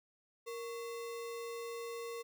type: tone with sample-and-hold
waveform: sine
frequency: 466.2 Hz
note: A#4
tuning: in tune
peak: -40 dBFS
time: 0.46-2.23 s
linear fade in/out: 20 ms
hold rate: 1575 Hz
effects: none